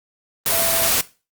sine tone in noise, 667 Hz, E5, 20 cents sharp, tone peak -24 dBFS, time 0.52-0.88 s, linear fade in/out 2 ms, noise white, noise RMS -18 dBFS, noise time 0.46-1.01 s, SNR -9 dB, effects noise-tail reverb RT60 0.3 s tail -18 dB re dry + Opus 24 kbps

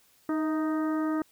harmonic tone with a mistuned harmonic, 311.1 Hz, D#4, in tune, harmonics 1 / 2 / 3 / 4 / 5 / 6, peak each -26 / -37 / -41 / -37 / -45 / -47 dBFS, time 0.29-1.22 s, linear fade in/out 2 ms, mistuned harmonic 2, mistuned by +40 cents, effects white hiss -63 dBFS RMS until 1.31 s

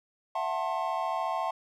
triangle chord, F# half-diminished seventh, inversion third, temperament just, 666 / 740 / 888 / 1065.6 Hz, E5 / F#5 / A5 / C6, +18 / 0 / +16 / +31 cents, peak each -32 dBFS, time 0.35-1.51 s, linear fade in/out 5 ms, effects none

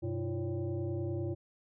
sine tone with frequency modulation, 125.1 Hz, B2, 23 cents sharp, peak -32 dBFS, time 0.02-1.35 s, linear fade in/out 20 ms, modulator 220 Hz, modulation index 1.5, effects none

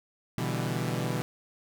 sawtooth chord, E minor seventh, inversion second, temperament equal with one note detuned, 123.47 / 146.83 / 164.81 / 196.56 Hz, B2 / D3 / E3 / G3, 0 / 0 / 0 / +5 cents, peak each -28 / -31 / -30 / -33 dBFS, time 0.38-1.22 s, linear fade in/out 0 ms, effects none

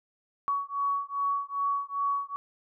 sine beating tone pair, 1123 / 1125.5 Hz, C#6 / C#6, +22 / +26 cents, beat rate 2.5 Hz, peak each -30 dBFS, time 0.48-2.36 s, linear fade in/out 0 ms, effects none

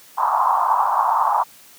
pink band-pass noise, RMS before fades -18 dBFS, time 0.17-1.44 s, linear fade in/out 20 ms, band 820 to 1100 Hz, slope 48 dB/octave, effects white hiss -47 dBFS RMS until 1.78 s + high-pass 100 Hz 12 dB/octave

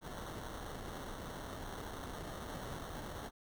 pink noise with sample-and-hold, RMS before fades -45 dBFS, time 0.01-3.31 s, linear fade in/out 50 ms, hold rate 2450 Hz, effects none

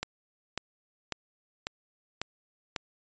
click train, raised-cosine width 0.2 ms, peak -14 dBFS, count 6, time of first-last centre 0.03-2.762 s, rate 1.83 Hz, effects resampled to 16000 Hz

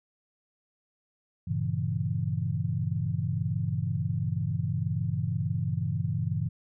sine chord, G diminished seventh, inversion none, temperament equal, 98 / 116.54 / 138.59 / 164.81 Hz, G2 / Bb2 / Db3 / Fb3, 0 / 0 / 0 / 0 cents, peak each -32 dBFS, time 1.47-6.49 s, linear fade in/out 10 ms, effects none

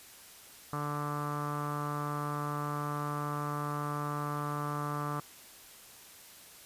sawtooth tone with low-pass filter, 146.83 Hz, D3, in tune, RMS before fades -35 dBFS, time 0.73-5.2 s, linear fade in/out 0 ms, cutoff 1200 Hz, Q 6.5, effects white hiss -53 dBFS RMS until 6.65 s + resampled to 32000 Hz

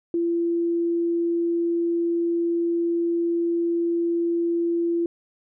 sine tone, 339.7 Hz, F4, 48 cents flat, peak -20 dBFS, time 0.14-5.06 s, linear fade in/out 2 ms, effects none

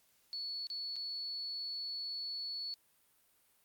sine tone with dropouts, 4418 Hz, C#8, 7 cents flat, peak -38 dBFS, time 0.33-2.74 s, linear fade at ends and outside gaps 0 ms, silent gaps 0.669-0.701 / 0.958-0.964 s, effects white hiss -71 dBFS RMS until 3.64 s + Opus 48 kbps

